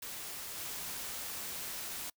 white noise with level steps, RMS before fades -43 / -41 dBFS, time 0.02-2.1 s, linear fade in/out 5 ms, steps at 0.57 s, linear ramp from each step 10 ms, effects noise-tail reverb RT60 0.1 s tail -26 dB re dry

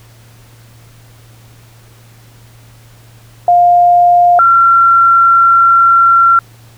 sine tone pair in turn, 704 / 1364.8 Hz, F5 / F6, +14 / -40 cents, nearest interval major seventh, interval 1146 cents, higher second, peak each -4 dBFS, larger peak neither, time 3.48-4.39 / 4.39-6.39 s, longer second, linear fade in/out 2 ms, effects added 115 Hz sine -39 dBFS peak until 6.77 s + pink hiss -45 dBFS RMS until 6.77 s

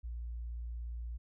sine tone, 58.5 Hz, A#1, 7 cents sharp, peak -37 dBFS, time 0.03-1.18 s, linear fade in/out 20 ms, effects tanh soft clip ceiling -34 dBFS

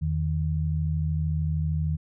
sine tone pair together, 82.41 / 155.56 Hz, E2 / D#3, 0 / 0 cents, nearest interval major seventh, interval 1100 cents, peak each -26 dBFS, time 0.01-1.97 s, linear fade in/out 20 ms, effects none

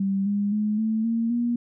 sine tone with pitch steps, 195.3 / 203.2 / 211.5 / 220.1 / 229.1 / 238.4 Hz, G3 / G#3 / G#3 / A3 / A#3 / A#3, -6 / -38 / +32 / +1 / -30 / +39 cents, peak -21 dBFS, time 0-1.56 s, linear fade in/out 5 ms, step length 260 ms, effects none

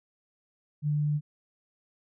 sine tone, 148.5 Hz, D3, 20 cents sharp, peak -24 dBFS, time 0.82-1.21 s, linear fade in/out 50 ms, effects none

